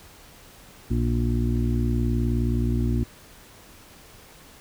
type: harmonic tone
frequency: 59.2 Hz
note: A#1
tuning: 27 cents sharp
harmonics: 1 / 2 / 4 / 5 / 6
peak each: -24 / -25 / -27 / -33 / -34 dBFS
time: 0.9-3.04 s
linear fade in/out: 10 ms
effects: pink hiss -49 dBFS RMS until 4.6 s